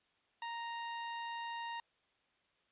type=tone; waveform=sawtooth; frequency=932.3 Hz; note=A#5; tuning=in tune; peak=-36 dBFS; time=0.42-1.8 s; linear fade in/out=2 ms; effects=white hiss -75 dBFS RMS until 2.71 s + resampled to 8000 Hz